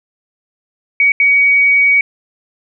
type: tone bursts at uneven times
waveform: sine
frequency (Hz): 2255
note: C#7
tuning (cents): +29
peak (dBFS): -7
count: 2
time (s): 1-1.12 / 1.2-2.01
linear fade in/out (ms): 2
effects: none